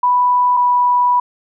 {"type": "tone pair in turn", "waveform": "sine", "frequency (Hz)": [987.8, 982.1], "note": ["B5", "B5"], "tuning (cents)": [0, -10], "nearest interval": "unison", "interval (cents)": 10, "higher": "first", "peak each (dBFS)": -10, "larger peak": "neither", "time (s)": [[0.03, 0.57], [0.57, 1.2]], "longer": "second", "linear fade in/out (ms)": 5, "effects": []}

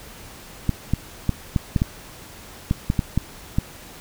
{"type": "clicks", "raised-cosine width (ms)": 5, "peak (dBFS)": -6, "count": 11, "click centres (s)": [0.693, 0.936, 1.293, 1.562, 1.762, 1.819, 2.711, 2.901, 2.992, 3.176, 3.585], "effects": ["pink hiss -42 dBFS RMS until 4 s"]}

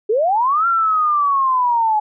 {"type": "linear two-way sweep", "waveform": "sine", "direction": "up then down", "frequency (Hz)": [398, 1383, 839], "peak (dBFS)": -13, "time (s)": [0.09, 2], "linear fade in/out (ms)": 10, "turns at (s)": 0.67, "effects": []}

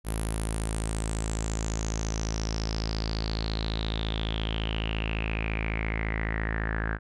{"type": "tone with low-pass filter sweep", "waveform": "sawtooth", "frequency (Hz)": 54.5, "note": "A1", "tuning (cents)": -16, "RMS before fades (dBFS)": -30, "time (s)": [0.04, 6.99], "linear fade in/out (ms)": 50, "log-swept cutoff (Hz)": [11000, 1600], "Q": 8.9, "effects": []}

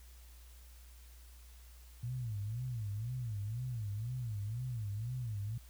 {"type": "tone with vibrato", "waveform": "sine", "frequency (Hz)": 113.7, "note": "A#2", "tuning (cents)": -43, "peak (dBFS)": -36, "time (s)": [2.03, 5.58], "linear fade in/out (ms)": 5, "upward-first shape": "sine", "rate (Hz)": 2, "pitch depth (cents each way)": 210, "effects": ["added 60 Hz sine -53 dBFS peak until 5.69 s", "white hiss -63 dBFS RMS until 5.69 s"]}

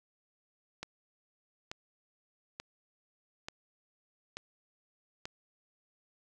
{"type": "click train", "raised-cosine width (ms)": 0.2, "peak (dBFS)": -22, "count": 6, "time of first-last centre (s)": [0.83, 5.255], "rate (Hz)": 1.13, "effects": []}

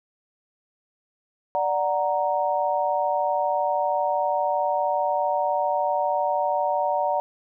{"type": "chord", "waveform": "sine", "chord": "D augmented", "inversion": "none", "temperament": "equal", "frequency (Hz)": [587.3, 740, 932.3], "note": ["D5", "F#5", "A#5"], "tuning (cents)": [0, 0, 0], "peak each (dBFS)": -25, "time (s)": [1.55, 7.2], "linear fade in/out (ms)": 0, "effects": []}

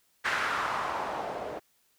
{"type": "noise with low-pass filter sweep", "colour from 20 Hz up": "blue", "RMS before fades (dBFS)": -32, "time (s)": [0.24, 1.6], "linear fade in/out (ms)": 20, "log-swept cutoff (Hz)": [1700, 550], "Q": 2.3, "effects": ["white hiss -69 dBFS RMS until 1.98 s"]}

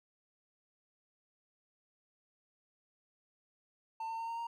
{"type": "tone with pitch steps", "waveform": "triangle", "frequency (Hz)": [897, 905.3, 913.7, 922.2, 930.8], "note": ["A5", "A5", "A#5", "A#5", "A#5"], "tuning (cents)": [33, 49, -35, -19, -3], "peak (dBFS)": -35, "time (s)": [4, 4.47], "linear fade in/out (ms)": 5, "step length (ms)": 94, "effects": []}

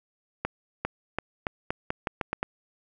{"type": "accelerating click train", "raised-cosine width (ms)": 0.5, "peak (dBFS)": -12, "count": 10, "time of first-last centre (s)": [0.45, 2.429], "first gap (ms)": 400, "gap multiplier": 0.84, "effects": []}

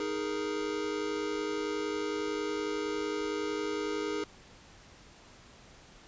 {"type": "chord", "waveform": "square", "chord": "D# suspended fourth", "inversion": "none", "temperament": "equal", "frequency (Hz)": [311.1, 415.3, 466.2], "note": ["D#4", "G#4", "A#4"], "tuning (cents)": [0, 0, 0], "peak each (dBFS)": [-37, -35, -39], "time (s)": [0, 4.24], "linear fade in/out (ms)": 2, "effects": ["pink hiss -55 dBFS RMS until 6.07 s", "resampled to 16000 Hz"]}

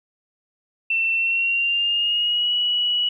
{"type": "tone with pitch glide", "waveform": "sine", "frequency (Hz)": [2688, 2931], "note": ["E7", "F#7"], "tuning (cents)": [33, -17], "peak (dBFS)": -18, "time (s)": [0.9, 3.09], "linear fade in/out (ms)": 5, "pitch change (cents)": 150, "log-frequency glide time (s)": [1.14, 2.53], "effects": ["10-bit"]}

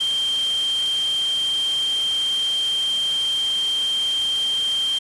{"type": "tone in noise", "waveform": "sine", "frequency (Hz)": 3164, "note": "G7", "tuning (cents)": 15, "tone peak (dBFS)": -19, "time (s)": [0, 4.99], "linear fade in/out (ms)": 10, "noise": "white", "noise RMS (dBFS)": -34, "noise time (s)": [0, 4.99], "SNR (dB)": 12, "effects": ["resampled to 24000 Hz"]}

